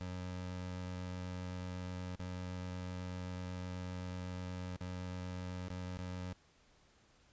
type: tone with dropouts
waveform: 25% pulse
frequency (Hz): 90.8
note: F#2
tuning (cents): -32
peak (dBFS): -37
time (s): 0.01-6.33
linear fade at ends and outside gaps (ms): 0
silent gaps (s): 2.156-2.195 / 4.764-4.808 / 5.683-5.703 / 5.971-5.99
effects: pink hiss -68 dBFS RMS until 7.32 s + resampled to 16000 Hz